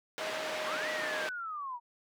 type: band-pass noise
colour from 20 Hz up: white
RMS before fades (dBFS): -38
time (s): 0.18-1.29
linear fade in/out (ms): 0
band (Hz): 290 to 2500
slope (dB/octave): 12
type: tone with pitch glide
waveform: triangle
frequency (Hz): 628 to 619.4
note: D#5 to D#5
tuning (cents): +16 to -8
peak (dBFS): -36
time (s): 0.2-1.28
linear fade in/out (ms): 5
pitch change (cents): -24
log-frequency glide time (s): 0.4-0.58
type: linear two-way sweep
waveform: sine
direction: up then down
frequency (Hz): 930 to 1975.5 to 930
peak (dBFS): -36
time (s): 0.64-1.8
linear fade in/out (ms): 50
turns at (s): 0.89
effects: none